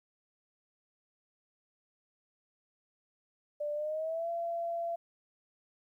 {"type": "tone with pitch glide", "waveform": "sine", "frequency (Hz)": [591, 678.9], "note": ["D5", "F5"], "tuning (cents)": [11, -49], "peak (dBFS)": -32, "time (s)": [3.6, 4.96], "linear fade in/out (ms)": 10, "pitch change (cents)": 240, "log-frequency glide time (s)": [3.74, 4.29], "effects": ["12-bit"]}